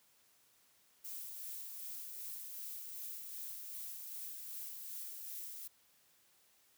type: noise with tremolo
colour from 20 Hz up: violet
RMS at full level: -45 dBFS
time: 1.04-5.68 s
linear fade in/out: 10 ms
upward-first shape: sine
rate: 2.6 Hz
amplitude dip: 30%
effects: white hiss -70 dBFS RMS until 6.77 s + high-pass 60 Hz 12 dB/octave